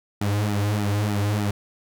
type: tone with flanger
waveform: sawtooth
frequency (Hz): 103.2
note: G#2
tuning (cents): -10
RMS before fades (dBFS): -23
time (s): 0.21-1.51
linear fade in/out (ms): 5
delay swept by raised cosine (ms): 1.8 to 5.4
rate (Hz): 3.3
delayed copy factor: -1
effects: none